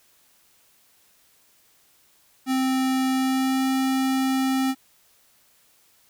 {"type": "tone with pitch glide", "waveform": "square", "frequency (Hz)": [261.6, 264.2], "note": ["C4", "C4"], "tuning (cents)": [0, 17], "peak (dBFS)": -21, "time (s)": [2.46, 4.75], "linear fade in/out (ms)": 50, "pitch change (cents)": 17, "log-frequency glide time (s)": [3.1, 3.66], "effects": ["white hiss -60 dBFS RMS until 6.09 s"]}